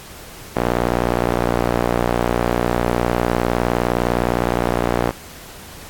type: tone with band-pass filter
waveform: sawtooth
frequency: 59.7 Hz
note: A#1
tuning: 42 cents sharp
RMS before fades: -19 dBFS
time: 0.56-5.11 s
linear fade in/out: 5 ms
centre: 640 Hz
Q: 0.8
effects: pink hiss -38 dBFS RMS until 5.89 s + AAC 64 kbps